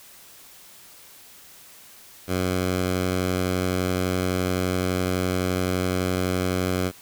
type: tone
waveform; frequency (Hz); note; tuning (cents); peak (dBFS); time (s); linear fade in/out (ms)
10% pulse; 91.8; F#2; -13; -14; 2.27-6.92; 50
effects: white hiss -48 dBFS RMS until 7.01 s